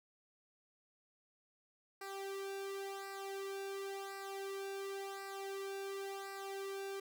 sawtooth tone with flanger, 392 Hz, G4, in tune, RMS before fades -44 dBFS, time 2.01-7 s, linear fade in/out 5 ms, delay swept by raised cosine 0.3 to 1.6 ms, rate 0.93 Hz, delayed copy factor -0.8, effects none

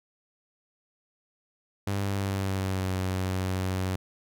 sawtooth tone with pitch glide, 99.6 to 93.47 Hz, G2 to F#2, +28 to +18 cents, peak -23 dBFS, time 1.87-3.96 s, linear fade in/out 5 ms, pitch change -110 cents, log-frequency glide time 2.04-2.94 s, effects none

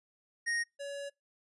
square tone pair in turn, 1864.7 / 564.7 Hz, A#6 / C#5, 0 / +32 cents, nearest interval octave + major sixth, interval 2068 cents, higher first, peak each -31 / -39 dBFS, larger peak first, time 0.46-0.64 / 0.79-1.1 s, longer second, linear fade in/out 20 ms, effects noise-tail reverb RT60 0.2 s tail -25 dB re dry + resampled to 24000 Hz

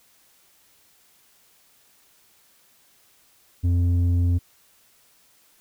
square tone with low-pass filter, 87.31 Hz, F2, in tune, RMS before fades -20 dBFS, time 3.63-4.39 s, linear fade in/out 20 ms, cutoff 180 Hz, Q 2.8, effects white hiss -59 dBFS RMS until 5.6 s

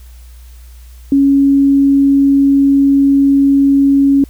sine tone, 277.2 Hz, C#4, in tune, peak -6 dBFS, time 1.12-4.24 s, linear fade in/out 2 ms, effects added 60 Hz sine -33 dBFS peak until 4.29 s + white hiss -48 dBFS RMS until 4.29 s

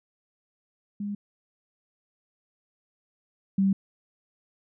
sine tone pair in turn, 204.1 / 194.39 Hz, G#3 / G3, -30 / -14 cents, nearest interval minor second, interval 84 cents, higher first, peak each -29 / -19 dBFS, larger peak second, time 1-1.15 / 3.58-3.73 s, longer neither, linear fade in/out 5 ms, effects none

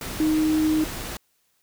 sine tone in noise, 311.1 Hz, D#4, in tune, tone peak -18 dBFS, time 0.2-0.84 s, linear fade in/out 2 ms, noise pink, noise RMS -33 dBFS, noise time 0.01-1.17 s, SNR +12 dB, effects white hiss -68 dBFS RMS until 1.62 s

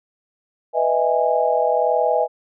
sine chord, E major seventh, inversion second, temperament just, 494.4 / 618.1 / 659.3 / 824.1 Hz, B4 / D#5 / E5 / G#5, +2 / -12 / 0 / -14 cents, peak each -21 dBFS, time 0.73-2.28 s, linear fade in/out 50 ms, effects none

